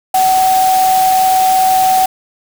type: tone in noise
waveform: sine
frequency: 753 Hz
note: F#5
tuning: 30 cents sharp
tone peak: -8 dBFS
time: 0.14-2.06 s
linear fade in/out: 5 ms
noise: white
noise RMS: -21 dBFS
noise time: 0.14-2.06 s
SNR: +10 dB
effects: none